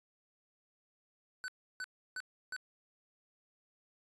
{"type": "tone bursts", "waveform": "square", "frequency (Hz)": 1507, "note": "F#6", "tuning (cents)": 31, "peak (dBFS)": -39, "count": 4, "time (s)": [1.44, 2.564], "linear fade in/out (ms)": 0, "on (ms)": 41, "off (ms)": 320, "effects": ["resampled to 22050 Hz"]}